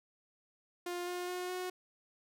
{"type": "tone with pitch steps", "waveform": "sawtooth", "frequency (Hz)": [352.8, 356.9, 361, 365.2], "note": ["F4", "F4", "F#4", "F#4"], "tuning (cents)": [18, 38, -43, -23], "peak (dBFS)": -33, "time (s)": [0.86, 1.7], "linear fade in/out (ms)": 5, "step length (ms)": 210, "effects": []}